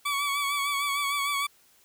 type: tone with vibrato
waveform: 20% pulse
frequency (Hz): 1134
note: C#6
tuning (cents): +39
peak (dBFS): -21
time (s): 0.05-1.47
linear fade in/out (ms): 10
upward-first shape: sine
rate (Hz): 6.6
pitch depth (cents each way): 40
effects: white hiss -61 dBFS RMS until 1.84 s